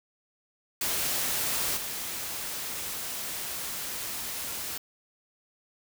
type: noise with level steps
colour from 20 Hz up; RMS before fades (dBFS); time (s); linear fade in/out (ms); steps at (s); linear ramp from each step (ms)
white; -29 / -35; 0.81-4.78; 5; 1.76; 20
effects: none